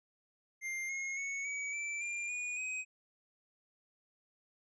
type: tone with pitch steps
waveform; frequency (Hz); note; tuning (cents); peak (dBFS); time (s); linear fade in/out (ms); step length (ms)
square; 2100 / 2155 / 2212 / 2270 / 2330 / 2391 / 2454 / 2519; C7 / C#7 / C#7 / C#7 / D7 / D7 / D#7 / D#7; +6 / -49 / -4 / +41 / -14 / +30 / -25 / +21; -37; 0.61-2.85; 50; 280
effects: resampled to 22050 Hz